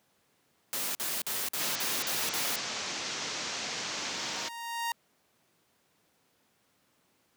white noise bursts, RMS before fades -33 dBFS, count 7, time 0.73-2.558 s, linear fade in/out 0 ms, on 220 ms, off 48 ms
white low-pass noise, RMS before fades -36 dBFS, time 1.59-4.49 s, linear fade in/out 10 ms, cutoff 6700 Hz, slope 48 dB/octave
sawtooth tone with exponential growth, 932.3 Hz, A#5, in tune, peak -25 dBFS, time 3.54-4.92 s, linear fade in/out 2 ms, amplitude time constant 300 ms
effects pink hiss -70 dBFS RMS until 7.36 s + high-pass 150 Hz 12 dB/octave

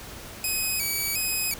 5% pulse tone with vibrato, 2399 Hz, D7, 36 cents sharp, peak -16 dBFS, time 0.44-1.54 s, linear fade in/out 2 ms, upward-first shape square, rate 1.4 Hz, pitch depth 87 cents each way, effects pink hiss -41 dBFS RMS until 1.59 s

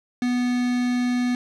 triangle tone with quantisation, 246.4 Hz, B3, 4 cents flat, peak -18 dBFS, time 0.22-1.35 s, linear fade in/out 2 ms, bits 5, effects low-pass 6000 Hz 12 dB/octave

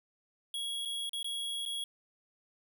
square tone with dropouts, 3322 Hz, G#7, in tune, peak -35 dBFS, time 0.54-1.84 s, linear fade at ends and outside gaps 2 ms, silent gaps 0.851-0.856 / 1.094-1.132 / 1.229-1.244 / 1.653-1.66 s, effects 11-bit

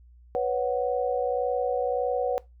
sine chord, B suspended second, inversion none, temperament just, 493.9 / 555.6 / 740.8 Hz, B4 / C#5 / F#5, 0 / +4 / +2 cents, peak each -26 / -29 / -29 dBFS, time 0.35-2.38 s, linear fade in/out 0 ms, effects noise-tail reverb RT60 0.2 s tail -20 dB re dry + added 60 Hz sine -50 dBFS peak until 2.6 s

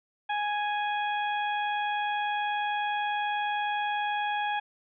harmonic tone, 830.6 Hz, G#5, in tune, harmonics 1 / 2 / 3 / 4, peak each -28 / -34 / -38 / -40 dBFS, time 0.29-4.6 s, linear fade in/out 10 ms, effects none

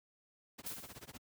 pink noise with tremolo, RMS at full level -48 dBFS, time 0.58-1.18 s, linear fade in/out 10 ms, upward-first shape sine, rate 16 Hz, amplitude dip 100%
blue noise with exponential decay, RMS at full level -40 dBFS, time 0.66-1.17 s, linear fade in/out 5 ms, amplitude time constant 110 ms
effects high-pass 80 Hz 12 dB/octave

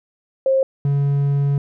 sine / triangle tone pair in turn, 533 / 141.17 Hz, C5 / C#3, +32 / +32 cents, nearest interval octave + major seventh, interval 2300 cents, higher first, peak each -13 dBFS, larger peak neither, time 0.46-0.63 / 0.85-1.58 s, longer second, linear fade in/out 2 ms, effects none

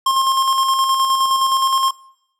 square tone with tremolo, 1066 Hz, C6, 32 cents sharp, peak -13 dBFS, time 0.06-1.91 s, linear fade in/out 5 ms, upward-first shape square, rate 9.6 Hz, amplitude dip 35%, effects noise-tail reverb RT60 0.8 s tail -23 dB re dry + low-pass 12000 Hz 12 dB/octave

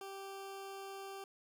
20% pulse tone, 390.8 Hz, G4, 5 cents flat, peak -40 dBFS, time 0.01-1.24 s, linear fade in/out 2 ms, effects none

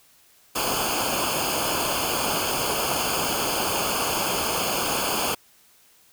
pink noise with comb filter, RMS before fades -25 dBFS, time 0.55-5.35 s, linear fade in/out 10 ms, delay 0.52 ms, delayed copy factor -0.9, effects white hiss -57 dBFS RMS until 6.12 s

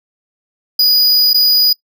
square tone with dropouts, 4929 Hz, D#8, 17 cents flat, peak -8 dBFS, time 0.79-1.73 s, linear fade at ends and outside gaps 5 ms, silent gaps 1.333-1.343 s, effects noise-tail reverb RT60 0.1 s tail -21 dB re dry

